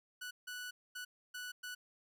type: tone bursts at uneven times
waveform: sawtooth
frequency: 1480 Hz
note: F#6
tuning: in tune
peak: -39 dBFS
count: 5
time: 0.21-0.31 / 0.47-0.71 / 0.95-1.05 / 1.34-1.52 / 1.63-1.75 s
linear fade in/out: 10 ms
effects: none